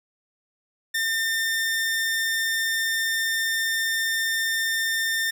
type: tone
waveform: sawtooth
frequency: 1805 Hz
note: A6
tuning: 44 cents sharp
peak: -19 dBFS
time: 0.94-5.31 s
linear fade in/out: 10 ms
effects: none